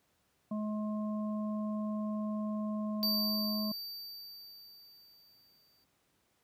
harmonic tone, 212.5 Hz, G#3, 40 cents sharp, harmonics 1 / 3 / 5, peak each -33 / -43 / -47 dBFS, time 0.51-3.72 s, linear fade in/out 5 ms
square tone with exponential decay, 4633 Hz, D8, 24 cents flat, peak -29 dBFS, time 3.03-5.84 s, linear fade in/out 0 ms, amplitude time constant 610 ms
effects pink hiss -74 dBFS RMS until 6.43 s + high-pass 80 Hz 12 dB/octave

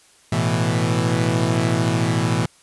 sawtooth chord, A suspended second, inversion none, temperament equal, 110 / 123.47 / 164.81 Hz, A2 / B2 / E3, 0 / 0 / 0 cents, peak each -18 dBFS, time 0.32-2.46 s, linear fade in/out 5 ms, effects white hiss -53 dBFS RMS until 2.62 s + resampled to 24000 Hz

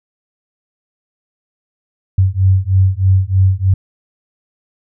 sine beating tone pair, 93.4 / 96.6 Hz, F#2 / G2, +17 / -25 cents, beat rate 3.2 Hz, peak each -12 dBFS, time 2.18-3.74 s, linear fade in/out 5 ms, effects none

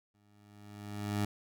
20% pulse tone with exponential growth, 103.2 Hz, G#2, 10 cents flat, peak -24 dBFS, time 0.14-1.25 s, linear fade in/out 5 ms, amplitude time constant 240 ms, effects none

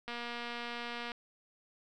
click train, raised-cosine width 0.3 ms, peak -25 dBFS, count 248, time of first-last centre 0.08-1.118 s, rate 238 Hz, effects none

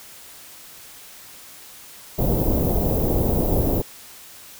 pink band-stop noise, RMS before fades -20 dBFS, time 2.18-3.82 s, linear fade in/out 10 ms, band 650 to 16000 Hz, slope 24 dB/octave, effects white hiss -43 dBFS RMS until 4.59 s

